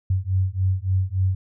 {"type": "beating tone pair", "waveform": "sine", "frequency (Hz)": [92.5, 96], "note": ["F#2", "G2"], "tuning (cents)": [0, -36], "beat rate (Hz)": 3.5, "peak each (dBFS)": -22, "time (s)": [0.1, 1.35], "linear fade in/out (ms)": 5, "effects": []}